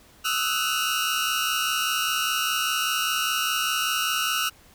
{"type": "tone cluster", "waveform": "sawtooth", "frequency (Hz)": [1258, 1323, 1487, 2839], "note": ["D#6", "E6", "F#6", "F7"], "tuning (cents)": [19, 6, 8, 28], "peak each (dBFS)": [-29, -24, -26, -24], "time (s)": [0.24, 4.5], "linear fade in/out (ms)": 20, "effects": ["pink hiss -54 dBFS RMS until 4.74 s"]}